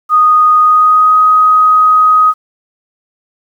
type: tone with pitch glide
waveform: sine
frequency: 1239 to 1255.6 Hz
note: D#6 to D#6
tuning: -8 to +15 cents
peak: -4 dBFS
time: 0.09-2.34 s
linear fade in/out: 50 ms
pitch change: +23 cents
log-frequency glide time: 0.6-1.15 s
effects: 7-bit